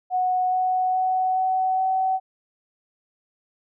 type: tone with pitch steps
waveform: sine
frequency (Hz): 736 / 741.1 / 746.3 / 751.5 / 756.7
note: F#5 / F#5 / F#5 / F#5 / F#5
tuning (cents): -9 / +3 / +15 / +27 / +39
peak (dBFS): -19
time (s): 0.1-2.2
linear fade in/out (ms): 50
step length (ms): 420
effects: none